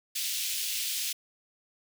pink high-pass noise, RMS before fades -32 dBFS, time 0.15-1.13 s, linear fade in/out 10 ms, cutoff 2800 Hz, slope 24 dB/octave, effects none

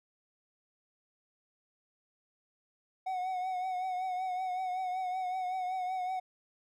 triangle tone with vibrato, 740 Hz, F#5, in tune, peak -30 dBFS, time 3.06-6.2 s, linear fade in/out 10 ms, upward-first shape triangle, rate 5.3 Hz, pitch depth 49 cents each way, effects none

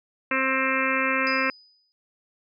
harmonic tone, 264.3 Hz, C4, 18 cents sharp, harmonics 1 / 2 / 4 / 5 / 6 / 7 / 8 / 9 / 10, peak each -30 / -30 / -30 / -30 / -30 / -30 / -30 / -30 / -30 dBFS, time 0.31-1.5 s, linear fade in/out 2 ms
sine tone with exponential decay, 4978 Hz, D#8, in tune, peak -30 dBFS, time 1.27-1.92 s, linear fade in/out 0 ms, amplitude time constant 140 ms
effects none

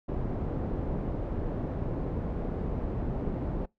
pink low-pass noise, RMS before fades -32 dBFS, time 0.08-3.66 s, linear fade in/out 10 ms, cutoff 520 Hz, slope 12 dB/octave, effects noise-tail reverb RT60 0.2 s tail -25 dB re dry

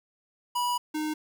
square tone pair in turn, 976 / 307.4 Hz, B5 / D#4, -21 / -21 cents, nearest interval octave + minor sixth, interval 2000 cents, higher first, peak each -26 / -29 dBFS, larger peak first, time 0.55-0.78 / 0.94-1.14 s, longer first, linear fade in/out 10 ms, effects 9-bit

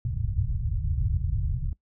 white low-pass noise, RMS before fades -27 dBFS, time 0.05-1.73 s, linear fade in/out 2 ms, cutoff 130 Hz, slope 48 dB/octave, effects noise-tail reverb RT60 0.1 s tail -20 dB re dry

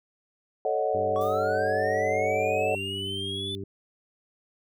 sine chord, D# half-diminished seventh, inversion second, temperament equal, 440 / 554.4 / 622.3 / 740 Hz, A4 / C#5 / D#5 / F#5, 0 / 0 / 0 / 0 cents, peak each -29 dBFS, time 0.65-2.75 s, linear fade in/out 2 ms
harmonic tone, 98 Hz, G2, in tune, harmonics 1 / 2 / 3 / 4, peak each -37 / -41 / -41 / -37 dBFS, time 0.94-3.64 s, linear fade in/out 5 ms
triangle linear sweep, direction up, 1108.7 to 3520 Hz, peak -30 dBFS, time 1.16-3.55 s, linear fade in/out 0 ms
blue noise with exponential decay, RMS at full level -47 dBFS, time 1.21-1.81 s, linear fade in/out 1 ms, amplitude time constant 130 ms
effects none

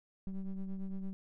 triangle ring-modulated tone, 97.5 Hz, G2, 9 cents flat, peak -31 dBFS, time 0.27-1.13 s, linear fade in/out 0 ms, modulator 93.1 Hz, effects none

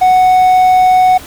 triangle tone, 740 Hz, F#5, in tune, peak -3 dBFS, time 0.01-1.18 s, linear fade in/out 10 ms, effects pink hiss -32 dBFS RMS until 1.26 s

